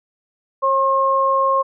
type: tone pair together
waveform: sine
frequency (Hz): 540.2 / 1073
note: C#5 / C6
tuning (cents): -45 / +43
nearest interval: octave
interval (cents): 1188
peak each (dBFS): -19 / -15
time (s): 0.62-1.63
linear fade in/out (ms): 20
effects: none